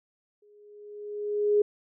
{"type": "tone with exponential growth", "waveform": "sine", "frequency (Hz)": 415.3, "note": "G#4", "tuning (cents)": 0, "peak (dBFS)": -17, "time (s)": [0.42, 1.62], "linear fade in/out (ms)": 5, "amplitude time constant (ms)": 260, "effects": []}